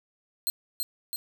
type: tone with echo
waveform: 10% pulse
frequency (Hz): 4182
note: C8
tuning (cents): -2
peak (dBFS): -18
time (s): 0.47-0.5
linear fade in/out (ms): 0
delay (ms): 330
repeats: 2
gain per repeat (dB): -3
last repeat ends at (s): 1.16
effects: none